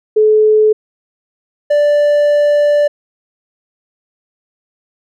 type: tone pair in turn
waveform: sine / triangle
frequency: 430 / 586.5 Hz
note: A4 / D5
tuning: -40 / -2 cents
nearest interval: perfect fourth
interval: 538 cents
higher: second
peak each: -6 dBFS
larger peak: neither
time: 0.16-0.73 / 1.7-2.88 s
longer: second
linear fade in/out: 10 ms
effects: none

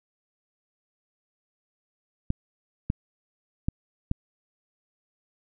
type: clicks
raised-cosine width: 5 ms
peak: -12 dBFS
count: 4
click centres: 2.304 / 2.901 / 3.685 / 4.114 s
effects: none

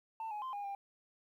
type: tone with pitch steps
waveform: sine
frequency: 893 / 839 / 1041 / 814 / 797 Hz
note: A5 / G#5 / C6 / G#5 / G5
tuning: +25 / +17 / -9 / -35 / +28 cents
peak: -36 dBFS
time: 0.2-0.75 s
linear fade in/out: 2 ms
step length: 110 ms
effects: tanh soft clip ceiling -37 dBFS + 12-bit

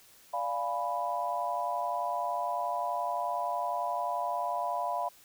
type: chord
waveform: sine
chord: D diminished seventh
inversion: none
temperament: equal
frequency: 587.3 / 698.5 / 830.6 / 987.8 Hz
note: D5 / F5 / Ab5 / Cb6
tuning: 0 / 0 / 0 / 0 cents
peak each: -38 / -33 / -39 / -33 dBFS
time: 0.33-5.09 s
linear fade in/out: 10 ms
effects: white hiss -58 dBFS RMS until 5.24 s

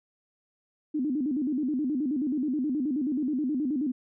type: tone with vibrato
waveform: sine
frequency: 277.2 Hz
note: C#4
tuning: in tune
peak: -25 dBFS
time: 0.94-3.92 s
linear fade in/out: 10 ms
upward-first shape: square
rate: 9.4 Hz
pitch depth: 160 cents each way
effects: none

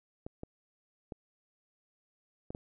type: clicks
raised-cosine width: 2 ms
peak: -27 dBFS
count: 5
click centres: 0.265 / 0.434 / 1.122 / 2.505 / 2.549 s
effects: none

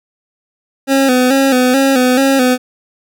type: tone with vibrato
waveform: 25% pulse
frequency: 261.6 Hz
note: C4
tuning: in tune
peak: -5 dBFS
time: 0.87-2.58 s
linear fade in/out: 50 ms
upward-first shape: square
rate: 2.3 Hz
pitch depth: 64 cents each way
effects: none

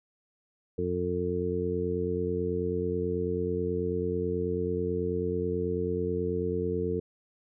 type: harmonic tone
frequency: 89.2 Hz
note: F2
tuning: 37 cents sharp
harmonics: 1 / 2 / 3 / 4 / 5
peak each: -35 / -35 / -37 / -34 / -30 dBFS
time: 0.78-7 s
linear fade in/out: 5 ms
effects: none

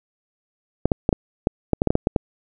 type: clicks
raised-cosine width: 2 ms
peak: -3 dBFS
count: 12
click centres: 0.856 / 0.918 / 1.091 / 1.128 / 1.471 / 1.733 / 1.819 / 1.873 / 1.905 / 1.954 / 2.071 / 2.162 s
effects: none

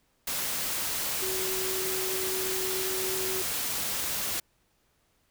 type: tone in noise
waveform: sine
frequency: 376.5 Hz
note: F#4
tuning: 30 cents sharp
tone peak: -33 dBFS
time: 1.22-3.42 s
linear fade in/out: 5 ms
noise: white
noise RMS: -31 dBFS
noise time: 0.27-4.4 s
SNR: -5 dB
effects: pink hiss -70 dBFS RMS until 5.3 s

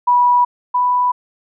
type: tone pair in turn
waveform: sine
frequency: 977 / 988.9 Hz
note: B5 / B5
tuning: -19 / +2 cents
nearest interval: unison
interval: 21 cents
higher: second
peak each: -9 / -12 dBFS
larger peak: first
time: 0.07-0.45 / 0.74-1.12 s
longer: neither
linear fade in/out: 10 ms
effects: none

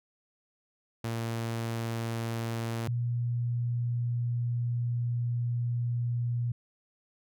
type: tone pair in turn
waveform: sawtooth / sine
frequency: 114.9 / 119.9 Hz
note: A#2 / A#2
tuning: -25 / +49 cents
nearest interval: minor second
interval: 74 cents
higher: second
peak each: -27 dBFS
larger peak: neither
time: 1.04-2.88 / 2.88-6.52 s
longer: second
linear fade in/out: 5 ms
effects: none

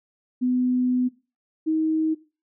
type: tone pair in turn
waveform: sine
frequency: 250.9 / 316.1 Hz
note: B3 / D#4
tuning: +28 / +27 cents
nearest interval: major third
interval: 399 cents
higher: second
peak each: -19 dBFS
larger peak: neither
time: 0.41-1.09 / 1.66-2.15 s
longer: first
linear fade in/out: 20 ms
effects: noise-tail reverb RT60 0.3 s tail -17 dB re dry

